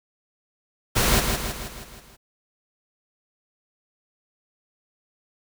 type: noise with echo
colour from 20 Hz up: pink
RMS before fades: -20 dBFS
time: 0.95-1.21 s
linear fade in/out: 20 ms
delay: 160 ms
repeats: 6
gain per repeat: -5 dB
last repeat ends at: 2.17 s
effects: none